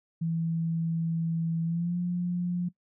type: tone with pitch glide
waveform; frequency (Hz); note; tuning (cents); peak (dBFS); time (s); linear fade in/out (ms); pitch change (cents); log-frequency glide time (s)
sine; 164.81 to 176.64; E3 to F3; 0 to +20; -26; 0.21-2.69; 10; +120; 1.64-1.98
effects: noise-tail reverb RT60 0.1 s tail -19 dB re dry